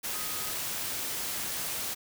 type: tone in noise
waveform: sine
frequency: 1255 Hz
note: D#6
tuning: 15 cents sharp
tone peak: -45 dBFS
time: 0.13-0.52 s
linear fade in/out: 20 ms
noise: white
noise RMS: -34 dBFS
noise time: 0.03-1.95 s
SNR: -14 dB
effects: none